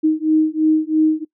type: beating tone pair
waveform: sine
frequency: 311.1 / 314.1 Hz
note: D#4 / D#4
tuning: 0 / +16 cents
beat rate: 3 Hz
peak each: -16 dBFS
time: 0.03-1.25 s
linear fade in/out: 20 ms
effects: noise-tail reverb RT60 0.1 s tail -22 dB re dry